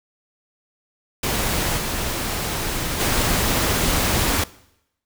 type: noise with level steps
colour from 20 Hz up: pink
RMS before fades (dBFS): -22 / -25 / -20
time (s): 1.23-4.44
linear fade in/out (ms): 5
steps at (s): 1.76 / 2.99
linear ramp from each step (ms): 20
effects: noise-tail reverb RT60 0.8 s tail -20 dB re dry